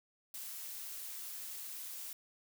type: noise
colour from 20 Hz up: blue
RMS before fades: -45 dBFS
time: 0.34-2.13 s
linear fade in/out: 2 ms
effects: none